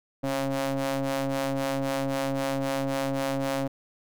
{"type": "ring-modulated tone", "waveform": "sawtooth", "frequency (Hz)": 135.7, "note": "C#3", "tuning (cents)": -36, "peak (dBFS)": -19, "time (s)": [0.23, 3.68], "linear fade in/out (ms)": 10, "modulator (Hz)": 409, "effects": []}